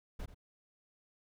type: noise with echo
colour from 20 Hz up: brown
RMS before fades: -40 dBFS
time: 0.19-0.26 s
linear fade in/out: 10 ms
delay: 86 ms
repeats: 1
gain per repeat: -13 dB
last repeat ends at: 0.346 s
effects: none